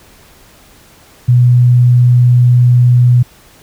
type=tone; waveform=sine; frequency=123 Hz; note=B2; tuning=7 cents flat; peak=-4 dBFS; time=1.28-3.23 s; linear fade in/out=10 ms; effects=pink hiss -43 dBFS RMS until 3.62 s